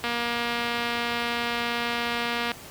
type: click train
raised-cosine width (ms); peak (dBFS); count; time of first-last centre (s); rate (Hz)
0.3; -12; 588; 0.04-2.517; 237
effects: pink hiss -43 dBFS RMS until 2.7 s + high-pass 60 Hz 12 dB/octave

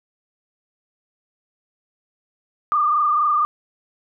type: tone with frequency modulation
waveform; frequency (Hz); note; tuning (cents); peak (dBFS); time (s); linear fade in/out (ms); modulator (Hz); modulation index
sine; 1200; D6; +37; -15; 2.72-3.45; 0; 24; 1.5
effects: none

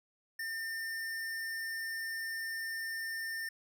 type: tone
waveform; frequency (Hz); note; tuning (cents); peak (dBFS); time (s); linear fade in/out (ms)
square; 1805; A6; +44; -37; 0.39-3.49; 5
effects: none

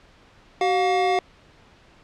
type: tone pair together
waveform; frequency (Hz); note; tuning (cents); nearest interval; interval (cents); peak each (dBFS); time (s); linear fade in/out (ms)
square; 378.2 / 714; F#4 / F5; +38 / +38; major seventh; 1100; -23 / -21; 0.61-1.19; 2
effects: pink hiss -53 dBFS RMS until 2.03 s + low-pass 4000 Hz 12 dB/octave

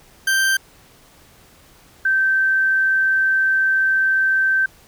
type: tone pair in turn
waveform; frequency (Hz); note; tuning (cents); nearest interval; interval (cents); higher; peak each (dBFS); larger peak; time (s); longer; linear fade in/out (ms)
40% pulse / sine; 1568 / 1553.6; G6 / G6; 0 / -16; unison; 16; first; -14; neither; 0.27-0.57 / 2.05-4.66; second; 5
effects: pink hiss -50 dBFS RMS until 4.87 s

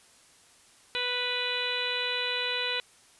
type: harmonic tone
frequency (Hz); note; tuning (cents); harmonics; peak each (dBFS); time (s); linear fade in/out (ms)
493.9; B4; 0; 1 / 2 / 3 / 4 / 5 / 6 / 7 / 8; -37 / -40 / -37 / -38 / -34 / -35 / -37 / -34; 0.95-2.8; 0
effects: white hiss -58 dBFS RMS until 3.19 s + resampled to 24000 Hz

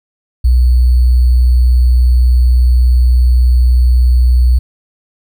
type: tone with sample-and-hold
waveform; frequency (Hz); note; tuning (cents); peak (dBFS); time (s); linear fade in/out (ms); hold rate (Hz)
sine; 61.74; B1; 0; -5; 0.44-4.59; 10; 4410
effects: none

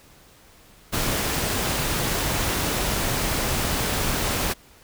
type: noise with amplitude modulation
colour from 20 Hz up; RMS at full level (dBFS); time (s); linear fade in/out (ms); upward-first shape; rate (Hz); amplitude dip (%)
pink; -23; 0.92-4.54; 20; sine; 285; 30
effects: pink hiss -52 dBFS RMS until 4.83 s

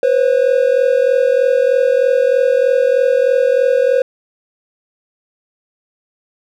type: tone pair together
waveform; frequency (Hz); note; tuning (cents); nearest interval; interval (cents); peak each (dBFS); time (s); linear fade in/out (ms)
triangle; 493.9 / 537.1; B4 / C5; 0 / +45; minor second; 145; -11; 0.03-4.02; 2
effects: none

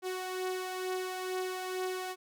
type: beating tone pair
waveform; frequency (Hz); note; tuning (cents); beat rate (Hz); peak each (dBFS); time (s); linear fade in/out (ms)
sawtooth; 370 / 372.2; F#4 / F#4; 0 / +10; 2.2; -31 / -37; 0.02-2.16; 50
effects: none

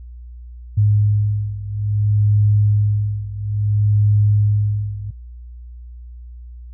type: beating tone pair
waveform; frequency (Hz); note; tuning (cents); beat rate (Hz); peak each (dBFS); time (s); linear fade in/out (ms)
sine; 104 / 104.59; G#2 / G#2; +3 / +13; 0.59; -15 / -18; 0.77-5.11; 10
effects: added 60 Hz sine -33 dBFS peak until 6.73 s

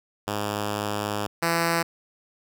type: tone pair in turn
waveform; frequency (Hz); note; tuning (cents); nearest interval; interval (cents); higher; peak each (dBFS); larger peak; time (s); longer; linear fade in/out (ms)
5% pulse; 103.83 / 167.74; G#2 / E3; 0 / +30; minor sixth; 830; second; -15 / -10; second; 0.27-1.27 / 1.42-1.83; first; 10
effects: none

